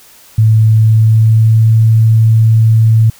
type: tone with pitch glide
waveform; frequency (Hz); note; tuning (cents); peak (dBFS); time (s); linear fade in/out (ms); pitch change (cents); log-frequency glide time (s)
sine; 110 to 111.66; A2 to A2; 0 to +26; -4; 0.38-3.1; 5; +26; 0.72-1.76
effects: white hiss -41 dBFS RMS until 3.19 s